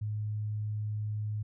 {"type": "tone", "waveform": "sine", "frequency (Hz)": 106.1, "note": "G#2", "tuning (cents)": 38, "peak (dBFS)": -31, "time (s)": [0.01, 1.43], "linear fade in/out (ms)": 10, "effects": []}